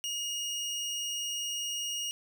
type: tone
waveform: 25% pulse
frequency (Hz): 2865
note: F7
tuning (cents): +44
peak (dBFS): -29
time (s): 0.04-2.11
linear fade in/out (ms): 0
effects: none